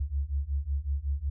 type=beating tone pair; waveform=sine; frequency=67.5 / 72.9 Hz; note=C#2 / D2; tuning=-45 / -12 cents; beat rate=5.4 Hz; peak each=-31 / -30 dBFS; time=0-1.3 s; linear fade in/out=10 ms; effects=none